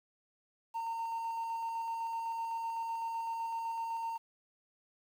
triangle tone with tremolo, 914 Hz, A#5, 34 cents flat, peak -31 dBFS, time 0.74-4.18 s, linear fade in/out 20 ms, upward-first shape square, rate 7.9 Hz, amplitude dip 25%, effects tanh soft clip ceiling -28 dBFS + 10-bit

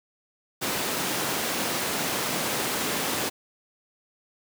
pink high-pass noise, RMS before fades -28 dBFS, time 0.61-3.3 s, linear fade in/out 20 ms, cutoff 220 Hz, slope 12 dB/octave, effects none

